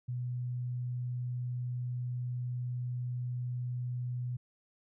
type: tone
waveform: sine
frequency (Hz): 123.6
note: B2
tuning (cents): +2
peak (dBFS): -33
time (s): 0.08-4.37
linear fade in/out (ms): 10
effects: none